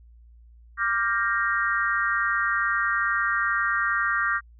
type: chord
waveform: sine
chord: G minor seventh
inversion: second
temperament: equal with one note detuned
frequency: 1174.7 / 1396.9 / 1587.1 / 1864.7 Hz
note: D6 / F6 / G6 / Bb6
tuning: 0 / 0 / +21 / 0 cents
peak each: -27 dBFS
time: 0.77-4.41 s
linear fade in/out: 50 ms
effects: added 58 Hz sine -48 dBFS peak until 4.59 s